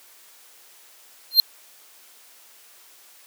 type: tone with exponential growth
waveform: square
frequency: 4186 Hz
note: C8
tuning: in tune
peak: -6 dBFS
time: 1.31-1.4 s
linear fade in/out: 1 ms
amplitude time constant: 19 ms
effects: white hiss -51 dBFS RMS until 3.26 s + high-pass 400 Hz 12 dB/octave